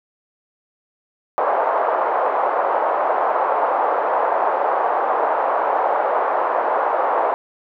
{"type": "band-pass noise", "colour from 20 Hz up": "white", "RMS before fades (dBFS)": -19, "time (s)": [1.38, 7.34], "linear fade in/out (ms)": 0, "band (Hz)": [520, 1000], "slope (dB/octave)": 24, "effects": []}